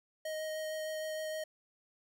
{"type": "tone with vibrato", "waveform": "square", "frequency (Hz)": 625, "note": "D#5", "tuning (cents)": 8, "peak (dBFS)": -37, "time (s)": [0.25, 1.44], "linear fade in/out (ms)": 5, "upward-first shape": "triangle", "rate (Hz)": 6.5, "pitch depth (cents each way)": 11, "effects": []}